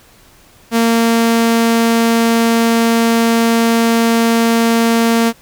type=tone; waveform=sawtooth; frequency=229.9 Hz; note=A#3; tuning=24 cents flat; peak=-6 dBFS; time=0.71-5.33 s; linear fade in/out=50 ms; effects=pink hiss -46 dBFS RMS until 5.41 s